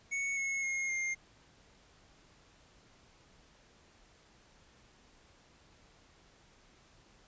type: tone with pitch steps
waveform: square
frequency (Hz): 2217 / 2183 / 2149 / 2116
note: C#7 / C#7 / C7 / C7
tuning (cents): 0 / -27 / +46 / +19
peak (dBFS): -33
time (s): 0.11-1.15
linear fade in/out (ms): 20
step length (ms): 260
effects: pink hiss -63 dBFS RMS until 7.27 s + resampled to 16000 Hz